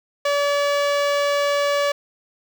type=tone with notch filter; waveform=sawtooth; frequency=573 Hz; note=D5; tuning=43 cents flat; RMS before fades=-20 dBFS; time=0.25-1.92 s; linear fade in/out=5 ms; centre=11000 Hz; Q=0.53; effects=none